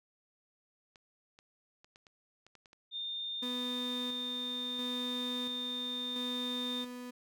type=clicks; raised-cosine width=0.2 ms; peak=-39 dBFS; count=9; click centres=0.958 / 1.389 / 1.845 / 1.959 / 2.068 / 2.466 / 2.553 / 2.658 / 2.731 s
type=tone; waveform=sine; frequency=3626 Hz; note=A#7; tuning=49 cents flat; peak=-36 dBFS; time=2.91-6.86 s; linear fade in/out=50 ms
type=tone with tremolo; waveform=35% pulse; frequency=247.4 Hz; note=B3; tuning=3 cents sharp; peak=-36 dBFS; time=3.42-7.11 s; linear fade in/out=10 ms; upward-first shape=square; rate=0.73 Hz; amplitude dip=40%
effects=none